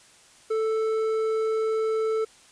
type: tone with hard clipping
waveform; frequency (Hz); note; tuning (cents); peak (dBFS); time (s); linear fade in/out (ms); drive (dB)
triangle; 440.7; A4; +3; -24; 0.5-2.25; 10; 10
effects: white hiss -54 dBFS RMS until 2.51 s + resampled to 22050 Hz